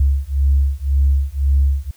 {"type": "beating tone pair", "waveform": "sine", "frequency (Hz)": [68.3, 70.2], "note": ["C#2", "C#2"], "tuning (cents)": [-25, 22], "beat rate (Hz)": 1.9, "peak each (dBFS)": -15, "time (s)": [0, 1.91], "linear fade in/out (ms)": 5, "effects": ["tanh soft clip ceiling -6 dBFS", "white hiss -53 dBFS RMS until 1.96 s"]}